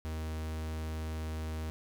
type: tone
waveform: 45% pulse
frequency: 78.9 Hz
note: D#2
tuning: 25 cents sharp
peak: -35 dBFS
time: 0.05-1.7 s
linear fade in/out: 0 ms
effects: none